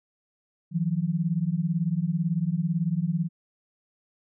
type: beating tone pair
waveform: sine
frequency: 159.5 / 177.5 Hz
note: D#3 / F3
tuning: +43 / +28 cents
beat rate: 18 Hz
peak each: -26 dBFS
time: 0.71-3.29 s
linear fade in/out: 50 ms
effects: none